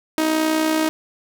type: tone with amplitude modulation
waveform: sawtooth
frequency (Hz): 314.6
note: D#4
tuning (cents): +19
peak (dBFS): -11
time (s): 0.18-0.89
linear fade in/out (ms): 0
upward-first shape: sine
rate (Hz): 60.5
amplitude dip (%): 50
effects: none